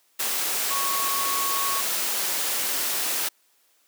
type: tone in noise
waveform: sine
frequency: 1108.7 Hz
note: C#6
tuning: in tune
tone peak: -27 dBFS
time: 0.7-1.81 s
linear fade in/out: 10 ms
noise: white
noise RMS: -26 dBFS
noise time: 0.19-3.29 s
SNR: -4 dB
effects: white hiss -64 dBFS RMS until 3.87 s + high-pass 300 Hz 12 dB/octave